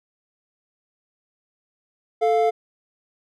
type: tone pair together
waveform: triangle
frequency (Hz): 440 / 698.5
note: A4 / F5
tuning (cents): 0 / 0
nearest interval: minor sixth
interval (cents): 800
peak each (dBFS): -17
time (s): 2.21-2.51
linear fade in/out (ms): 20
effects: none